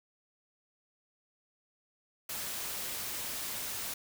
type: noise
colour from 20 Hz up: white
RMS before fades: -38 dBFS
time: 2.29-3.94 s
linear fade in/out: 5 ms
effects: none